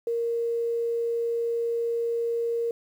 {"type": "tone with quantisation", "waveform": "sine", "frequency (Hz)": 466.2, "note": "A#4", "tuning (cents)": 0, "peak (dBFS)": -24, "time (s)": [0.07, 2.71], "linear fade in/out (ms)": 2, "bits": 9, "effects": []}